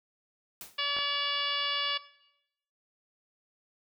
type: noise with exponential decay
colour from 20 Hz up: white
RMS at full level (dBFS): -40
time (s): 0.61-0.83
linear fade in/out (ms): 1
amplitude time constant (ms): 46
type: harmonic tone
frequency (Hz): 572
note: D5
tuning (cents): -46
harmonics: 1 / 2 / 3 / 4 / 5 / 6 / 7 / 8 / 9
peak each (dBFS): -44 / -36 / -37 / -37 / -33 / -35 / -43 / -40 / -44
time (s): 0.78-1.98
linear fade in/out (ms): 10
type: clicks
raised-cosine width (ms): 0.5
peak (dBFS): -26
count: 2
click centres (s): 0.966 / 0.987
effects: noise-tail reverb RT60 0.8 s tail -17 dB re dry